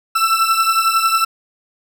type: beating tone pair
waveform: 40% pulse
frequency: 1329 / 1340 Hz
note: E6 / E6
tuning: +14 / +28 cents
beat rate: 11 Hz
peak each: -14 / -17 dBFS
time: 0.15-1.25 s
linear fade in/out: 10 ms
effects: none